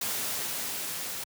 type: noise with level ramp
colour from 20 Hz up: white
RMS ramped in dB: -31 to -36 dBFS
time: 0.01-1.24 s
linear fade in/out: 5 ms
effects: high-pass 100 Hz 12 dB/octave